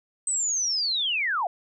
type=linear sweep; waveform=sine; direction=down; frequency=8200 to 650 Hz; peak=-23 dBFS; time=0.27-1.47 s; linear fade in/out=2 ms; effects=none